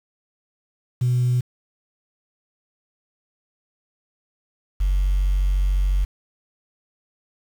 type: tone pair in turn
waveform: sine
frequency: 124 / 47.01 Hz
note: B2 / F#1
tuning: +7 / +28 cents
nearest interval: octave + perfect fourth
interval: 1679 cents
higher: first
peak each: -15 dBFS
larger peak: neither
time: 1.01-1.41 / 4.8-6.05 s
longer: second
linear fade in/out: 10 ms
effects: tanh soft clip ceiling -14 dBFS + 7-bit